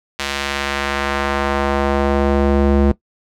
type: tone with band-pass filter sweep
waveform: square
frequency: 69.8 Hz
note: C#2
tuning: 13 cents sharp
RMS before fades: -17 dBFS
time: 0.19-2.92 s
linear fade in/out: 5 ms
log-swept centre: 3400 to 290 Hz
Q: 0.77
effects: noise-tail reverb RT60 0.1 s tail -18 dB re dry